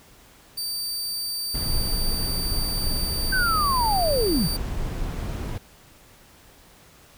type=tone; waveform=sawtooth; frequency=4636 Hz; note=D8; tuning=23 cents flat; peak=-24 dBFS; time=0.57-4.57 s; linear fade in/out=10 ms
type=noise; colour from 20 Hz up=brown; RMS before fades=-27 dBFS; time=1.54-5.58 s; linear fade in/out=5 ms
type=linear sweep; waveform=sine; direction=down; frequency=1568 to 131.3 Hz; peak=-20 dBFS; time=3.32-4.48 s; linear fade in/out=10 ms
effects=pink hiss -52 dBFS RMS until 7.17 s